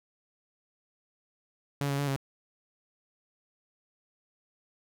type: tone with pitch steps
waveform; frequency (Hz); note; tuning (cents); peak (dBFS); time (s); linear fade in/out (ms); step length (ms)
sawtooth; 141.7 / 139.6 / 142.7 / 136.7; C#3 / C#3 / D3 / C#3; +38 / +13 / -49 / -24; -24; 1.81-2.162; 0; 88
effects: none